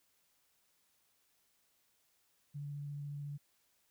sine tone with vibrato, 144.2 Hz, D3, 31 cents flat, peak -40 dBFS, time 2.54-3.38 s, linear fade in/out 20 ms, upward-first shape sine, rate 14 Hz, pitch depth 11 cents each way, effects white hiss -75 dBFS RMS until 3.9 s

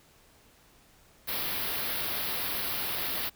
white band-stop noise, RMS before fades -32 dBFS, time 1.27-3.3 s, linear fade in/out 20 ms, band 4900 to 11000 Hz, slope 48 dB/octave, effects pink hiss -60 dBFS RMS until 3.35 s

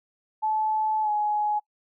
sine tone with pitch glide, 866 to 839.9 Hz, A5 to G#5, -28 to +19 cents, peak -22 dBFS, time 0.42-1.6 s, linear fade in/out 20 ms, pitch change -53 cents, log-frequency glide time 1.02-1.1 s, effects noise-tail reverb RT60 0.1 s tail -24 dB re dry

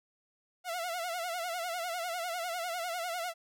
sawtooth tone with vibrato, 695 Hz, F5, 9 cents flat, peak -30 dBFS, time 0.64-3.34 s, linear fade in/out 50 ms, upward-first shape sine, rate 10 Hz, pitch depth 98 cents each way, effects none

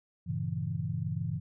sine chord, G diminished seventh, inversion none, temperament equal, 98 / 116.54 / 138.59 / 164.81 Hz, G2 / Bb2 / Db3 / Fb3, 0 / 0 / 0 / 0 cents, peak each -37 / -37 / -36 / -35 dBFS, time 0.26-1.4 s, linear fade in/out 20 ms, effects none

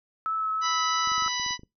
sine tone with vibrato, 1300 Hz, E6, 24 cents flat, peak -25 dBFS, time 0.26-1.28 s, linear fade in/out 0 ms, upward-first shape triangle, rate 3 Hz, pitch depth 14 cents each way
harmonic tone, 987.8 Hz, B5, in tune, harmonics 1 / 2 / 3 / 4 / 5 / 6, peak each -34 / -34 / -34 / -34 / -34 / -34 dBFS, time 0.61-1.58 s, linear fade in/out 50 ms
clicks, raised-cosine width 3 ms, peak -34 dBFS, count 10, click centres 1.074 / 1.118 / 1.18 / 1.223 / 1.263 / 1.398 / 1.463 / 1.508 / 1.594 / 1.634 s
effects noise-tail reverb RT60 0.2 s tail -22 dB re dry

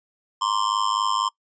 square tone with amplitude modulation, 1046.5 Hz, C6, in tune, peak -17 dBFS, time 0.41-1.29 s, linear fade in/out 10 ms, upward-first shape sine, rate 104 Hz, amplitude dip 100%, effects noise-tail reverb RT60 0.1 s tail -23 dB re dry + resampled to 16000 Hz

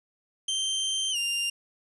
sawtooth tone with pitch glide, 3136 to 2794 Hz, G7 to F7, 0 to 0 cents, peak -23 dBFS, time 0.48-1.5 s, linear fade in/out 5 ms, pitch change -200 cents, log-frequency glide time 1.11-1.17 s, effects resampled to 24000 Hz + 10-bit

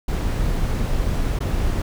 brown noise with dropouts, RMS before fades -21 dBFS, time 0.08-1.82 s, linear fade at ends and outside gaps 5 ms, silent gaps 1.39-1.404 s, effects none

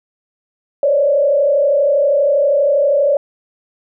sine tone with frequency modulation, 570 Hz, C#5, 48 cents sharp, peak -10 dBFS, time 0.83-3.17 s, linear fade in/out 2 ms, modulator 32.5 Hz, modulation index 1, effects none

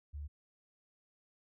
sine tone, 73 Hz, D2, 10 cents flat, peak -40 dBFS, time 0.13-0.28 s, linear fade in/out 20 ms, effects none

